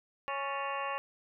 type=harmonic tone with a mistuned harmonic; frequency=277.2 Hz; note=C#4; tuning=in tune; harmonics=2 / 3 / 4 / 5 / 6 / 7 / 8 / 9 / 10; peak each=-40 / -40 / -36 / -49 / -44 / -49 / -50 / -47 / -43 dBFS; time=0.28-0.98 s; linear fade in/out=0 ms; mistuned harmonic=6; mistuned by=+99 cents; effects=none

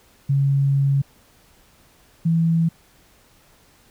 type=tone pair in turn; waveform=sine; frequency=138.59 / 165.1 Hz; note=C#3 / E3; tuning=0 / +3 cents; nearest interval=minor third; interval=303 cents; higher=second; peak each=-15 dBFS; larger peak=neither; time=0.29-1.02 / 2.25-2.69 s; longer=first; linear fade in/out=10 ms; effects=pink hiss -55 dBFS RMS until 3.9 s

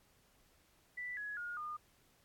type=tone with pitch steps; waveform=sine; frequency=1975.5 / 1680.5 / 1429.5 / 1216.1 Hz; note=B6 / G#6 / F6 / D#6; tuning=0 / +20 / +40 / -40 cents; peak=-40 dBFS; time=0.97-1.77 s; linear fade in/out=10 ms; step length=200 ms; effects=pink hiss -70 dBFS RMS until 2.24 s + AAC 64 kbps

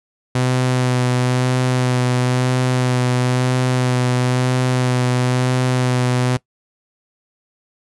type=tone with vibrato; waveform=sawtooth; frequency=126.2 Hz; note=B2; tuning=38 cents sharp; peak=-11 dBFS; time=0.35-6.37 s; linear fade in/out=5 ms; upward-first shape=sine; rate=1 Hz; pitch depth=17 cents each way; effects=noise-tail reverb RT60 0.1 s tail -20 dB re dry + resampled to 24000 Hz

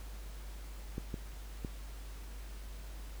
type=clicks; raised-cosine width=3 ms; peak=-25 dBFS; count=3; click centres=0.981 / 1.142 / 1.648 s; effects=added 50 Hz sine -43 dBFS peak until 3.2 s + pink hiss -55 dBFS RMS until 3.2 s

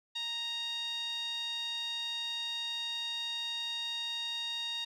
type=tone with band-pass filter; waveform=sawtooth; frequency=932.3 Hz; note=A#5; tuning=in tune; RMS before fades=-37 dBFS; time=0.15-4.85 s; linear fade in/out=10 ms; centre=3600 Hz; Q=6.5; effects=none

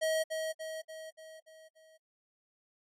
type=tone with echo; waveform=square; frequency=636 Hz; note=D#5; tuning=38 cents sharp; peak=-29 dBFS; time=0.01-0.24 s; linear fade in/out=20 ms; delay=290 ms; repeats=6; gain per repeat=-5 dB; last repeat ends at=1.98 s; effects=AAC 32 kbps

